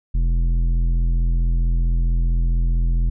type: tone with tanh clipping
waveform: triangle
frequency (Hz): 42.25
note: E1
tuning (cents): +43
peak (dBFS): -17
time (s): 0.14-3.1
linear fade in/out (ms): 10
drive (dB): 14
effects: none